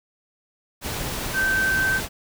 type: tone in noise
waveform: sine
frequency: 1550 Hz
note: G6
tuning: 20 cents flat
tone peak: -19 dBFS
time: 1.33-2.01 s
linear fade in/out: 50 ms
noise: pink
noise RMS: -29 dBFS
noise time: 0.81-2.09 s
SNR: +7 dB
effects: none